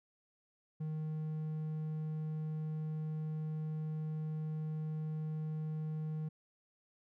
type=tone; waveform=triangle; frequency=155.56 Hz; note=D#3; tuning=in tune; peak=-34 dBFS; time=0.8-6.29 s; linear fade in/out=10 ms; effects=none